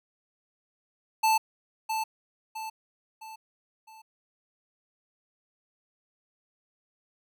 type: tone with echo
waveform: square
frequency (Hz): 880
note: A5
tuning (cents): 0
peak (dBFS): -21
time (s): 1.23-1.38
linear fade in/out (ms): 10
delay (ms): 660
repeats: 4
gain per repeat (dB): -7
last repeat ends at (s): 4.02
effects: none